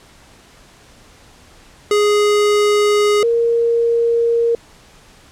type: tone pair in turn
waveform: square / sine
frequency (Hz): 415.3 / 466.2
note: G#4 / A#4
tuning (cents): 0 / 0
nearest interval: major second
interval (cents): 200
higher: second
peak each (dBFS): -12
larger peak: neither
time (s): 1.91-3.23 / 3.23-4.55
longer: neither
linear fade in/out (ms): 2
effects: pink hiss -46 dBFS RMS until 5.31 s + low-pass 9000 Hz 12 dB/octave